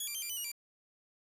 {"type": "tone with pitch steps", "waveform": "5% pulse", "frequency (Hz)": [3367, 2369, 3138, 2383, 3001, 2883, 2355], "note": ["G#7", "D7", "G7", "D7", "F#7", "F#7", "D7"], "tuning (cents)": [23, 14, 1, 25, 24, -46, 4], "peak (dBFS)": -28, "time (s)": [0, 0.518], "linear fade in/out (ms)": 5, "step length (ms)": 74, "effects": ["resampled to 32000 Hz", "9-bit"]}